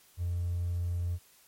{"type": "tone with hard clipping", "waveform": "triangle", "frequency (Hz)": 87.31, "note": "F2", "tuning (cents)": 0, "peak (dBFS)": -29, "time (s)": [0.17, 1.19], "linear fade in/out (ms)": 50, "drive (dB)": 3, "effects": ["white hiss -61 dBFS RMS until 1.47 s", "MP3 64 kbps"]}